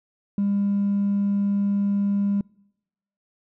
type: tone with hard clipping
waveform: sine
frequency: 200.9 Hz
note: G3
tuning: 43 cents sharp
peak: -20 dBFS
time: 0.38-2.41 s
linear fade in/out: 2 ms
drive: 1 dB
effects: noise-tail reverb RT60 0.9 s tail -26 dB re dry